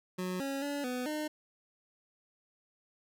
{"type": "tone with pitch steps", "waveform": "25% pulse", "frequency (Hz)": [183.1, 274.5, 286.1, 250, 304.4], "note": ["F#3", "C#4", "D4", "B3", "D#4"], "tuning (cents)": [-18, -17, -45, 21, -38], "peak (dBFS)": -30, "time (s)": [0.18, 1.28], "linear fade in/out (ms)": 10, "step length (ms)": 220, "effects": []}